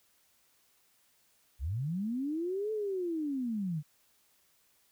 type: linear two-way sweep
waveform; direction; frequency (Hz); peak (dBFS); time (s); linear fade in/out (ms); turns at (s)
sine; up then down; 55.9 to 440 to 141.7; -31; 1.59-3.83; 50; 2.72
effects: white hiss -69 dBFS RMS until 4.91 s